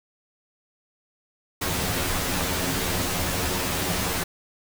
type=noise with comb filter; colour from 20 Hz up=pink; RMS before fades=-26 dBFS; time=1.61-4.24 s; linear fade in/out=10 ms; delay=11 ms; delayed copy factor=+1; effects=none